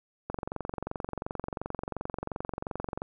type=click train; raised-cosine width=1 ms; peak=-19 dBFS; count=63; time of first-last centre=0.3-3.019 s; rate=22.8 Hz; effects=none